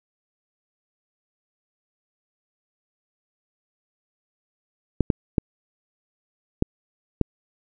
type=clicks; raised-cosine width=3 ms; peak=-5 dBFS; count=5; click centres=5.007 / 5.102 / 5.382 / 6.624 / 7.213 s; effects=none